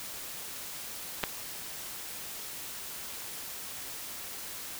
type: clicks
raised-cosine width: 0.3 ms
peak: -20 / -11 dBFS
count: 2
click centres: 1.233 / 1.238 s
effects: white hiss -41 dBFS RMS until 4.79 s